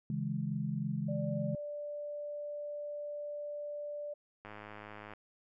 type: chord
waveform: sine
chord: C# minor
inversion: none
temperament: equal with one note detuned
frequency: 138.59 / 162.26 / 207.7 Hz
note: C#3 / E3 / G#3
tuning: 0 / -27 / 0 cents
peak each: -37 dBFS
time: 0.1-1.55 s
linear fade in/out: 2 ms
type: tone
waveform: sine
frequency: 587.3 Hz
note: D5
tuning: in tune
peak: -38 dBFS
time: 1.08-4.14 s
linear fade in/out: 10 ms
type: click train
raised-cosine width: 0.5 ms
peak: -32 dBFS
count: 73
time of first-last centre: 4.45-5.136 s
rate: 105 Hz
effects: none